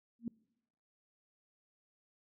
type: tone with exponential growth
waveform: sine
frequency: 233.1 Hz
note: A#3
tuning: in tune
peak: -31 dBFS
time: 0.19-0.28 s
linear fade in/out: 2 ms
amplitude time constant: 18 ms
effects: noise-tail reverb RT60 0.9 s tail -25 dB re dry